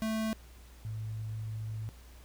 square / sine tone pair in turn, 220 / 109.4 Hz, A3 / A2, 0 / -9 cents, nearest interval octave, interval 1209 cents, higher first, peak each -31 / -35 dBFS, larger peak first, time 0.02-0.33 / 0.85-1.89 s, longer second, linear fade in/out 0 ms, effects added 60 Hz sine -51 dBFS peak until 2.24 s + pink hiss -59 dBFS RMS until 2.24 s

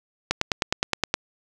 click train, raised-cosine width 0.2 ms, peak -3 dBFS, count 9, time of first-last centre 0.31-1.141 s, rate 9.63 Hz, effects none

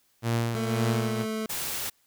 sawtooth tone with tremolo, 116.54 Hz, A#2, in tune, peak -19 dBFS, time 0.22-1.26 s, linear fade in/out 50 ms, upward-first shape triangle, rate 1.9 Hz, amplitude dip 65%
25% pulse tone with pitch glide, 223.4 to 218.9 Hz, A3 to A3, +27 to -9 cents, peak -25 dBFS, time 0.55-1.46 s, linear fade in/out 0 ms, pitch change -36 cents, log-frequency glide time 0.68-1.1 s
white noise, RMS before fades -32 dBFS, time 1.49-1.9 s, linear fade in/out 10 ms
effects white hiss -67 dBFS RMS until 2.06 s

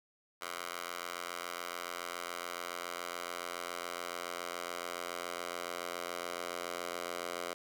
10% pulse tone with high-pass filter sweep, 87.1 Hz, F2, 4 cents flat, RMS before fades -41 dBFS, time 0.41-7.54 s, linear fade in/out 10 ms, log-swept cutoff 970 to 640 Hz, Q 1.1, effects none

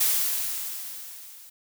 blue noise with level ramp, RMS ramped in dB -21 to -48 dBFS, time 0-1.5 s, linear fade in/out 10 ms, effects none

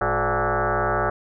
sine tone with frequency modulation, 363 Hz, F#4, 33 cents flat, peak -19 dBFS, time 0.01-1.1 s, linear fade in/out 5 ms, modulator 158 Hz, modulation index 7.5, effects none

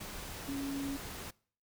sine tone in noise, 277.2 Hz, C#4, in tune, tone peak -35 dBFS, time 0.48-0.97 s, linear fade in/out 10 ms, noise pink, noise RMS -44 dBFS, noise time 0-1.31 s, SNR +6 dB, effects noise-tail reverb RT60 0.5 s tail -24 dB re dry

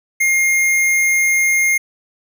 square tone, 2128 Hz, C7, 29 cents sharp, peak -13 dBFS, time 0.2-1.78 s, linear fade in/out 10 ms, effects none

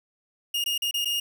40% pulse tone with dropouts, 2846 Hz, F7, 32 cents sharp, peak -23 dBFS, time 0.54-1.2 s, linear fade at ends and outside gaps 5 ms, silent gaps 0.641-0.66 / 0.779-0.82 / 0.911-0.94 / 1.047-1.055 s, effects none

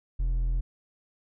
sine tone with hard clipping, 42 Hz, E1, 33 cents sharp, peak -25 dBFS, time 0.19-0.61 s, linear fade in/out 10 ms, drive 4 dB, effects none

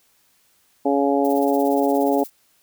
harmonic tone, 140 Hz, C#3, 18 cents sharp, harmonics 2 / 3 / 4 / 5 / 6, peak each -20 / -22 / -23 / -24 / -25 dBFS, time 0.85-2.24 s, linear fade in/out 10 ms
violet noise with tremolo, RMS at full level -36 dBFS, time 1.24-2.3 s, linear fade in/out 10 ms, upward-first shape sine, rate 17 Hz, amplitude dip 75%
effects white hiss -61 dBFS RMS until 2.62 s

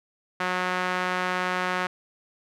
sawtooth tone with band-pass filter, 182.3 Hz, F#3, 25 cents flat, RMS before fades -27 dBFS, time 0.4-1.87 s, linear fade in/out 5 ms, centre 1500 Hz, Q 1.2, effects none

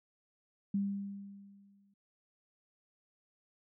sine tone with exponential decay, 199.2 Hz, G3, 28 cents sharp, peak -28 dBFS, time 0.74-1.94 s, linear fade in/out 5 ms, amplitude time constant 260 ms, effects none

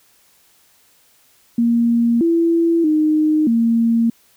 sine tone with pitch steps, 234.3 / 334.5 / 307.9 / 230.4 Hz, A#3 / E4 / D#4 / A#3, +9 / +25 / -18 / -20 cents, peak -12 dBFS, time 1.58-4.1 s, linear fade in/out 5 ms, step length 630 ms, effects white hiss -55 dBFS RMS until 4.36 s

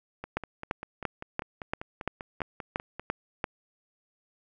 two click trains, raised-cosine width 0.5 ms, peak -13 / -22 dBFS, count 10 / 15, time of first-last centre 0.37-3.442 / 0.24-2.996 s, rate 2.93 / 5.08 Hz, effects none

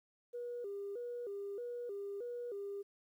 sine tone with vibrato, 440 Hz, A4, in tune, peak -39 dBFS, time 0.33-2.83 s, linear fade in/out 20 ms, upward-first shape square, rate 1.6 Hz, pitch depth 160 cents each way, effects tanh soft clip ceiling -35 dBFS + 12-bit

